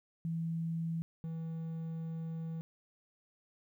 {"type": "tone pair in turn", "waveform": ["sine", "triangle"], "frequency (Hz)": [164.81, 162.92], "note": ["E3", "E3"], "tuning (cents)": [0, -20], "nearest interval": "unison", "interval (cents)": 20, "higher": "first", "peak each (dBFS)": [-33, -35], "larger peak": "first", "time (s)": [[0.25, 1.02], [1.24, 2.61]], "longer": "second", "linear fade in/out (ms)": 0, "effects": ["12-bit"]}